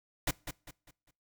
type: noise with echo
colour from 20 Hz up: pink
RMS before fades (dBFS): -30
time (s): 0.27-0.31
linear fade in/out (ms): 5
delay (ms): 200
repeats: 4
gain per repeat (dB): -9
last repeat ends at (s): 1.11
effects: noise-tail reverb RT60 0.4 s tail -24 dB re dry